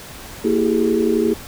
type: tone cluster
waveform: sine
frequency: 231.6 / 327.8 / 389.3 / 421 Hz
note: A#3 / E4 / G4 / G#4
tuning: -11 / -10 / -12 / +24 cents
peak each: -20 dBFS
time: 0.44-1.34 s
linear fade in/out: 10 ms
effects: pink hiss -36 dBFS RMS until 1.47 s